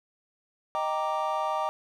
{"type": "chord", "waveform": "triangle", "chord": "Eb major seventh", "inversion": "none", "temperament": "equal", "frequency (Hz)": [622.3, 784, 932.3, 1174.7], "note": ["Eb5", "G5", "Bb5", "D6"], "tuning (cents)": [0, 0, 0, 0], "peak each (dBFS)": -30, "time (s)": [0.75, 1.69], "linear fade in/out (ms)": 0, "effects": []}